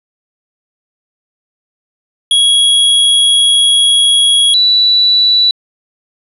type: tone pair in turn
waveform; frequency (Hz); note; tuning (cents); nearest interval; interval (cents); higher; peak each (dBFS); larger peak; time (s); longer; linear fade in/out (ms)
square / sine; 3322 / 3951; G#7 / B7; 0 / 0; minor third; 300; second; -7 / -6; second; 2.31-4.54 / 4.54-5.51; first; 2
effects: resampled to 32000 Hz + 7-bit